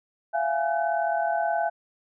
sine tone cluster, 675 / 714 / 829 / 1513 Hz, E5 / F5 / G#5 / F#6, +41 / +38 / -3 / +38 cents, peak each -25 / -31 / -28 / -33 dBFS, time 0.33-1.7 s, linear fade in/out 20 ms, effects none

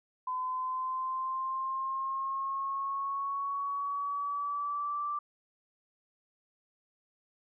sine exponential sweep, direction up, 1015 to 1174.7 Hz, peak -31 dBFS, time 0.27-5.19 s, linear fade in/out 5 ms, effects none

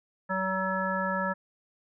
harmonic tone, 189.1 Hz, F#3, 38 cents sharp, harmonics 1 / 3 / 5 / 7 / 9, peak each -33 / -33 / -33 / -33 / -33 dBFS, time 0.29-1.34 s, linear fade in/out 20 ms, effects none

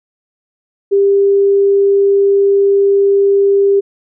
sine tone, 397.6 Hz, G4, 25 cents sharp, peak -7 dBFS, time 0.91-3.81 s, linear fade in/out 20 ms, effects none

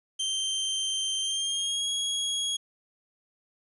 sawtooth tone with pitch glide, 3136 to 3313 Hz, G7 to G#7, 0 to -5 cents, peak -24 dBFS, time 0.19-2.57 s, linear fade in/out 10 ms, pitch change +95 cents, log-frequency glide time 1.21-1.89 s, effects resampled to 24000 Hz + 10-bit

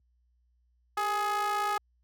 square ring-modulated tone, 213.6 Hz, G#3, 49 cents sharp, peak -25 dBFS, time 0.97-1.78 s, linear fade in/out 5 ms, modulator 1040 Hz, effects added 60 Hz sine -57 dBFS peak until 2.03 s + high-pass 100 Hz 12 dB/octave

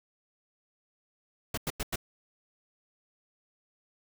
pink noise bursts, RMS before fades -32 dBFS, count 4, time 1.54-1.959 s, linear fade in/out 5 ms, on 35 ms, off 93 ms, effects none

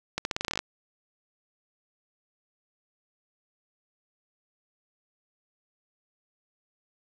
accelerating click train, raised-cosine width 0.2 ms, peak -11 dBFS, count 12, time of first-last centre 0.18-0.591 s, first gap 71 ms, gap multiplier 0.86, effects none

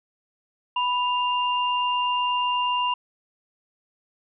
sine tone pair together, 987.8 / 2796 Hz, B5 / F7, 0 / +1 cents, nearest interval octave + tritone, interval 1801 cents, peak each -22 / -27 dBFS, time 0.76-2.94 s, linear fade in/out 5 ms, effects none

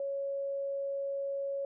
sine tone, 554.4 Hz, C#5, in tune, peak -32 dBFS, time 0-1.65 s, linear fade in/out 2 ms, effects none

